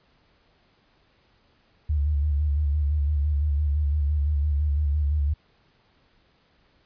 sine tone with vibrato, 73.42 Hz, D2, in tune, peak -20 dBFS, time 1.89-5.34 s, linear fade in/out 10 ms, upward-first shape square, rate 5.9 Hz, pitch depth 51 cents each way, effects pink hiss -63 dBFS RMS until 6.85 s + resampled to 11025 Hz

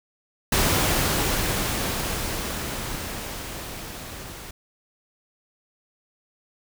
pink noise with level ramp, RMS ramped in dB -20 to -39 dBFS, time 0.52-4.51 s, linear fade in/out 5 ms, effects none

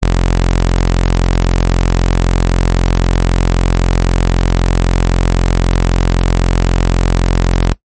sawtooth tone, 43.84 Hz, F1, 7 cents sharp, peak -5 dBFS, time 0.02-7.74 s, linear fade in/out 10 ms, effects noise-tail reverb RT60 0.1 s tail -20 dB re dry + MP3 32 kbps

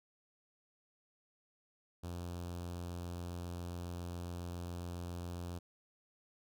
sawtooth tone with notch filter, 87.31 Hz, F2, in tune, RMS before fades -43 dBFS, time 2.03-5.59 s, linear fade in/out 10 ms, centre 2000 Hz, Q 1.3, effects none

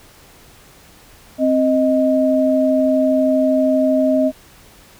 sine tone pair together, 262.7 / 624.8 Hz, C4 / D#5, +7 / +7 cents, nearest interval octave + minor third, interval 1500 cents, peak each -15 / -15 dBFS, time 1.38-4.32 s, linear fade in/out 50 ms, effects pink hiss -46 dBFS RMS until 4.99 s

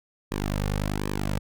sawtooth tone with flanger, 50.3 Hz, G1, 45 cents sharp, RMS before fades -28 dBFS, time 0.31-1.39 s, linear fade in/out 10 ms, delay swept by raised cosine 1.4 to 3.1 ms, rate 1.3 Hz, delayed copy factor -0.9, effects none

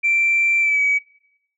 sine tone with pitch glide, 2349 to 2274 Hz, D7 to C#7, 0 to +44 cents, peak -14 dBFS, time 0.03-0.99 s, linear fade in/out 20 ms, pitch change -56 cents, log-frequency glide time 0.6-0.81 s, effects noise-tail reverb RT60 0.8 s tail -22 dB re dry + tanh soft clip ceiling -10 dBFS

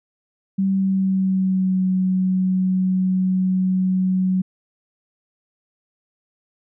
sine tone with pitch glide, 193 to 186.21 Hz, G3 to F#3, -27 to +11 cents, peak -16 dBFS, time 0.58-4.42 s, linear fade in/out 10 ms, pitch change -62 cents, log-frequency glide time 0.7-1.85 s, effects none

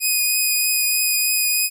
5% pulse tone with vibrato, 2489 Hz, D#7, in tune, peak -8 dBFS, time 0-1.7 s, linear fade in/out 50 ms, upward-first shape triangle, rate 3.2 Hz, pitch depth 13 cents each way, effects none

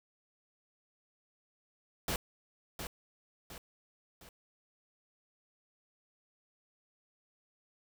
pink noise with echo, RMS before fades -34 dBFS, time 2.08-2.16 s, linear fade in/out 2 ms, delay 710 ms, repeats 3, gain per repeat -7 dB, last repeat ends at 4.29 s, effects none

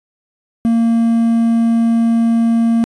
triangle tone with quantisation, 230 Hz, A#3, 23 cents flat, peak -8 dBFS, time 0.65-2.84 s, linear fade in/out 0 ms, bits 6, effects resampled to 24000 Hz

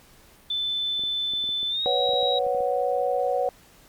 sine tone with pitch glide, 3520 to 3839 Hz, A7 to B7, 0 to -50 cents, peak -24 dBFS, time 0.5-2.39 s, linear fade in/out 5 ms, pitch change +150 cents, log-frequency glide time 1.69-1.87 s
clicks, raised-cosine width 2 ms, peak -31 dBFS, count 12, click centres 0.994 / 1.037 / 1.336 / 1.441 / 1.491 / 1.63 / 2.092 / 2.135 / 2.229 / 2.466 / 2.548 / 2.606 s
sine chord, B suspended second, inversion none, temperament equal, 493.9 / 554.4 / 740 Hz, B4 / C#5 / F#5, 0 / 0 / 0 cents, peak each -26 dBFS, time 1.86-3.49 s, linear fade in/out 0 ms
effects pink hiss -54 dBFS RMS until 3.88 s + Opus 48 kbps

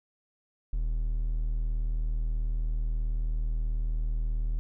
triangle tone, 39.23 Hz, D#1, 15 cents sharp, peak -24 dBFS, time 0.73-4.59 s, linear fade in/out 0 ms, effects none

